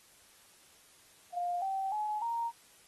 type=tone with pitch steps; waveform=sine; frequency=705 / 773.3 / 848.1 / 930.3 Hz; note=F5 / G5 / G#5 / A#5; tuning=+16 / -24 / +36 / -4 cents; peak=-31 dBFS; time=1.32-2.52 s; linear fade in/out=50 ms; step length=300 ms; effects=white hiss -61 dBFS RMS until 2.87 s + AAC 32 kbps